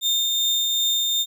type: tone with tremolo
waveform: 35% pulse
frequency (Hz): 3631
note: A#7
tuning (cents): -46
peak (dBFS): -16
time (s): 0.01-1.26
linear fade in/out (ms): 50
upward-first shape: triangle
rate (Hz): 2.6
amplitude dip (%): 25
effects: none